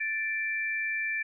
sine tone pair together, 1760 / 2349 Hz, A6 / D7, 0 / 0 cents, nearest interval perfect fourth, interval 500 cents, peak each -31 / -31 dBFS, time 0-1.23 s, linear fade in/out 10 ms, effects none

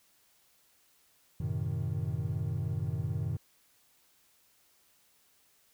triangle chord, F# diminished seventh, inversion none, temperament equal with one note detuned, 92.5 / 110 / 128.79 / 155.56 Hz, F#2 / A2 / C3 / Eb3, 0 / 0 / -27 / 0 cents, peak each -34 dBFS, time 1.4-3.37 s, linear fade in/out 5 ms, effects tanh soft clip ceiling -19 dBFS + white hiss -67 dBFS RMS until 5.73 s

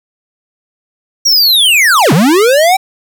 square linear two-way sweep, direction down then up, 5730 to 130.7 to 784 Hz, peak -6 dBFS, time 1.25-2.77 s, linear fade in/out 10 ms, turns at 2.13 s, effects none

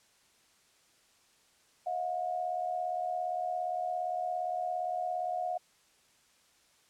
sine tone pair together, 642 / 719.4 Hz, E5 / F#5, -46 / -49 cents, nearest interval major second, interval 197 cents, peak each -37 / -32 dBFS, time 1.86-5.58 s, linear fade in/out 10 ms, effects white hiss -66 dBFS RMS until 6.89 s + low-pass 9000 Hz 12 dB/octave

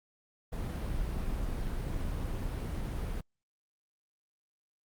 brown noise, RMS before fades -34 dBFS, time 0.52-3.21 s, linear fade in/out 10 ms, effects Opus 32 kbps

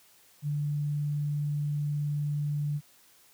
sine tone, 146.83 Hz, D3, in tune, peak -27 dBFS, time 0.42-2.81 s, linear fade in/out 50 ms, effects white hiss -60 dBFS RMS until 3.33 s + high-pass 60 Hz 12 dB/octave

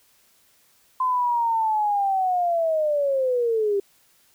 sine linear sweep, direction down, 1031 to 392 Hz, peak -19 dBFS, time 1-3.8 s, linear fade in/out 5 ms, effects white hiss -60 dBFS RMS until 4.34 s

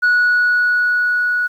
sine tone with level ramp, 1465 Hz, F#6, 18 cents flat, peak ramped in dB -8 to -14 dBFS, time 0.02-1.48 s, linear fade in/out 20 ms, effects tanh soft clip ceiling -9 dBFS + 8-bit

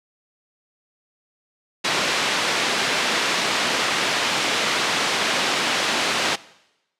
white band-pass noise, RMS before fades -22 dBFS, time 1.84-6.36 s, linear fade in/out 10 ms, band 200 to 3700 Hz, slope 12 dB/octave, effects noise-tail reverb RT60 0.9 s tail -20 dB re dry + low-pass 10000 Hz 12 dB/octave

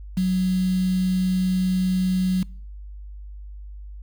sine tone with quantisation, 185 Hz, F#3, in tune, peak -18 dBFS, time 0.17-2.43 s, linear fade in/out 5 ms, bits 6, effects noise-tail reverb RT60 0.5 s tail -25 dB re dry + added 50 Hz sine -35 dBFS peak until 4.02 s

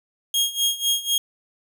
sawtooth tone with tremolo, 3259 Hz, G#7, 33 cents flat, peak -14 dBFS, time 0.34-1.18 s, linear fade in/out 2 ms, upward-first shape sine, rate 4 Hz, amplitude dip 85%, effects none

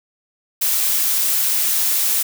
blue noise, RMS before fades -18 dBFS, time 0.61-2.23 s, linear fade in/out 10 ms, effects none

